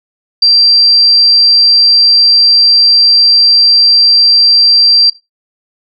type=tone; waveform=sine; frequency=4713 Hz; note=D8; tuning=5 cents sharp; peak=-3 dBFS; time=0.42-5.1 s; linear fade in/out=5 ms; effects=noise-tail reverb RT60 0.2 s tail -18 dB re dry